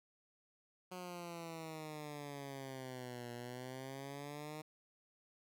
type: exponential two-way sweep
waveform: 10% pulse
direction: down then up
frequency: 183.3 to 119.3 to 155.1 Hz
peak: -37 dBFS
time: 0.91-4.62 s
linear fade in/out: 10 ms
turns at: 3.32 s
effects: none